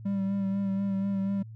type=tone with vibrato; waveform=triangle; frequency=196 Hz; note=G3; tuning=in tune; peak=-24 dBFS; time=0.05-1.43 s; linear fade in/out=10 ms; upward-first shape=sine; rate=4.1 Hz; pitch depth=25 cents each way; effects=added 111 Hz sine -41 dBFS peak until 1.55 s